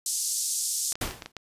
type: band-pass noise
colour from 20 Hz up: white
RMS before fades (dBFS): -29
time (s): 0.06-0.93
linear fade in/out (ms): 2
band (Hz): 5300 to 9600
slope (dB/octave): 24
type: clicks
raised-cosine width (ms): 0.2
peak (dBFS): -19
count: 8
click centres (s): 0.923 / 0.955 / 1.025 / 1.076 / 1.11 / 1.222 / 1.26 / 1.367
type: noise with exponential decay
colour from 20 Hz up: pink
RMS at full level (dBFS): -26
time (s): 1.01-1.32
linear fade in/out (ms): 5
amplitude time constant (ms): 66
effects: resampled to 32000 Hz